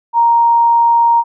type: tone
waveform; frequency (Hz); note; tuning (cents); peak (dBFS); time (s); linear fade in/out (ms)
sine; 934; A#5; +3; -7; 0.13-1.24; 50
effects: none